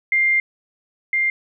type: tone pair in turn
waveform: sine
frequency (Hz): 2100 / 2100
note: C7 / C7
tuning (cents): +6 / +6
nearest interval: unison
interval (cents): 0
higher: neither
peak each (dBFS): -14 / -16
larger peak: first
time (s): 0.12-0.4 / 1.13-1.3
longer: first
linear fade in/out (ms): 2
effects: none